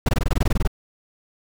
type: noise bursts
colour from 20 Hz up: brown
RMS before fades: -17 dBFS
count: 13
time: 0.06-0.676 s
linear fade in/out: 5 ms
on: 28 ms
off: 21 ms
effects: none